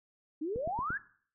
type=exponential sweep; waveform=sine; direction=up; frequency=290 to 1760 Hz; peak=-32 dBFS; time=0.41-0.98 s; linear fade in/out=10 ms
type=click train; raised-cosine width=3 ms; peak=-27 dBFS; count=4; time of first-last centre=0.56-0.905 s; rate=8.7 Hz
effects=noise-tail reverb RT60 0.5 s tail -17 dB re dry